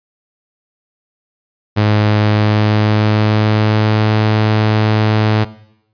sawtooth tone with pitch glide, 105.6 to 107.94 Hz, G#2 to A2, +29 to -33 cents, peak -6 dBFS, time 1.76-5.45 s, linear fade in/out 20 ms, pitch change +38 cents, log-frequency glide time 2.11-4.1 s, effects noise-tail reverb RT60 0.8 s tail -18 dB re dry + resampled to 11025 Hz

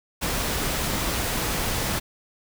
pink noise, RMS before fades -26 dBFS, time 0.21-2 s, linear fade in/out 20 ms, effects none

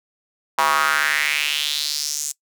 square tone with high-pass filter sweep, 73.9 Hz, D2, 11 cents sharp, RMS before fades -21 dBFS, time 0.58-2.32 s, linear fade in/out 5 ms, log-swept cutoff 950 to 7300 Hz, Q 3.6, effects noise-tail reverb RT60 0.1 s tail -21 dB re dry

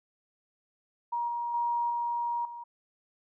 sine tone with level steps, 948 Hz, A#5, 29 cents sharp, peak -28 / -30 / -26 / -28 / -39 dBFS, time 1.12-2.64 s, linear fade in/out 10 ms, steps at 1.28 / 1.54 / 1.9 / 2.45 s, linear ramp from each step 2 ms, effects none

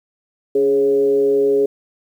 sine tone with frequency modulation, 415.3 Hz, G#4, in tune, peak -12 dBFS, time 0.55-1.66 s, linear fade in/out 5 ms, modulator 132 Hz, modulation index 0.48, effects 8-bit

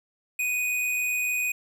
square tone with amplitude modulation, 2486 Hz, D#7, 2 cents flat, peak -24 dBFS, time 0.39-1.52 s, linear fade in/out 5 ms, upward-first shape sine, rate 107 Hz, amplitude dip 25%, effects none

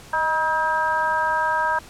harmonic tone with a mistuned harmonic, 319.1 Hz, D#4, 44 cents sharp, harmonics 2 / 3 / 4 / 5, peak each -29 / -21 / -28 / -24 dBFS, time 0.13-1.79 s, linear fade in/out 5 ms, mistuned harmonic 2, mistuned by -43 cents, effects pink hiss -44 dBFS RMS until 1.89 s + low-pass 11000 Hz 12 dB/octave

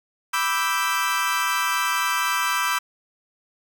30% pulse chord, E minor seventh, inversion second, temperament equal, 987.8 / 1174.7 / 1318.5 / 1568 Hz, B5 / D6 / E6 / G6, 0 / 0 / 0 / 0 cents, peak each -24 dBFS, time 0.33-2.79 s, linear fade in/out 10 ms, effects none

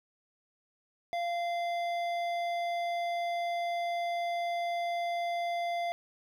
sine tone with hard clipping, 691 Hz, F5, 19 cents flat, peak -32 dBFS, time 1.13-5.92 s, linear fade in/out 0 ms, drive 11 dB, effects none

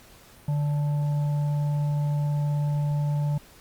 sine tone with frequency modulation, 146.83 Hz, D3, in tune, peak -22 dBFS, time 0.48-3.38 s, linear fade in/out 5 ms, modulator 729 Hz, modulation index 0.22, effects pink hiss -52 dBFS RMS until 3.6 s + Opus 48 kbps

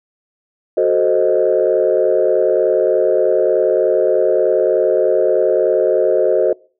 sine chord, F# diminished seventh, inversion none, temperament equal, 370 / 440 / 523.3 / 622.3 Hz, F#4 / A4 / C5 / Eb5, 0 / 0 / 0 / 0 cents, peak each -16 dBFS, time 0.77-6.53 s, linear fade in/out 5 ms, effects noise-tail reverb RT60 0.4 s tail -24 dB re dry + tanh soft clip ceiling -3 dBFS

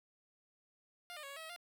10% pulse tone with pitch steps, 704 / 605 / 554 / 559 / 644 / 640 / 699 Hz, F5 / D#5 / C#5 / C#5 / E5 / D#5 / F5, +14 / -49 / -1 / +14 / -41 / +49 / +1 cents, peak -38 dBFS, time 1.1-1.562 s, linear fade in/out 0 ms, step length 66 ms, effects none

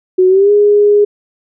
sine tone with pitch glide, 370 to 412.9 Hz, F#4 to G#4, 0 to -10 cents, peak -5 dBFS, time 0.18-1.05 s, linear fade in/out 10 ms, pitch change +190 cents, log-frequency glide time 0.28-0.51 s, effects none

